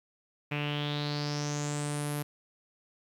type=tone with low-pass filter sweep; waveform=sawtooth; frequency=146.83 Hz; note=D3; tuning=in tune; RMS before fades=-33 dBFS; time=0.51-2.23 s; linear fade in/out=10 ms; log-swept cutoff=2500 to 12000 Hz; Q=6.2; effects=10-bit